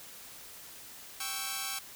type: chord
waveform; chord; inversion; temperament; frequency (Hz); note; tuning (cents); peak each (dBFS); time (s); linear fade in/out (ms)
5% pulse; C# diminished; second; equal; 784 / 1108.7 / 1318.5; G5 / C#6 / E6; 0 / 0 / 0; -27; 1.2-1.79; 5
effects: white hiss -49 dBFS RMS until 1.95 s